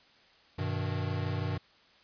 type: chord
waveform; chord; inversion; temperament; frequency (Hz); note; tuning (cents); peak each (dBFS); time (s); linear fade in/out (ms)
square; G augmented; none; equal with one note detuned; 97.32 / 123.47 / 155.56; G2 / B2 / D#3; -12 / 0 / 0; -34 / -37 / -37; 0.58-1.58; 10
effects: white hiss -61 dBFS RMS until 2.03 s + resampled to 11025 Hz